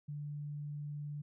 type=tone; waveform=sine; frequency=146.83 Hz; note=D3; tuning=in tune; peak=-39 dBFS; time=0.08-1.22 s; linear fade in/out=10 ms; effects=none